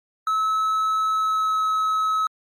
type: tone with pitch glide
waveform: triangle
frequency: 1296 to 1286.3 Hz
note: E6 to E6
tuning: -30 to -43 cents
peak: -17 dBFS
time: 0.27-2.27 s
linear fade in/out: 2 ms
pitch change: -13 cents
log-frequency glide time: 1.1-1.63 s
effects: MP3 64 kbps